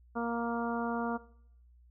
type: harmonic tone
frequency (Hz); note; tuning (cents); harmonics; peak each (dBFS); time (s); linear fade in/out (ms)
234.1; A#3; +8; 1 / 2 / 3 / 4 / 5 / 6; -34 / -37 / -39 / -40 / -41 / -42; 0.15-1.18; 20
effects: noise-tail reverb RT60 0.7 s tail -19 dB re dry + added 60 Hz sine -57 dBFS peak until 1.9 s